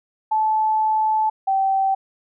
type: tone pair in turn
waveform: sine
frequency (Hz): 869 / 774.2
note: A5 / G5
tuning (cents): -22 / -22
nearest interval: major second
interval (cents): 200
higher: first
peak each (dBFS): -16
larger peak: neither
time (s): 0.31-1.3 / 1.47-1.95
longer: first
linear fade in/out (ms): 10
effects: none